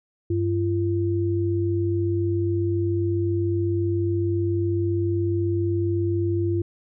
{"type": "tone pair together", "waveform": "sine", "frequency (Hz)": [98, 341.8], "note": ["G2", "F4"], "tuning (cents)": [0, -37], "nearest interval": "octave + minor seventh", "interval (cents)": 2163, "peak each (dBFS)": -23, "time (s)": [0.3, 6.62], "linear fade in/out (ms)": 5, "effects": []}